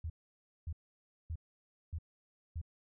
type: tone bursts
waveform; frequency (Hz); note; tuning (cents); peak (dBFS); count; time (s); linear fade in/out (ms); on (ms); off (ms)
sine; 81; E2; -30; -36; 5; 0.04-2.615; 5; 59; 570
effects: none